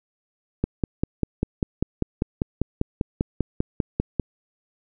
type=click train; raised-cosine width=3 ms; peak=-8 dBFS; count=19; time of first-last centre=0.64-4.197 s; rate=5.06 Hz; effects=none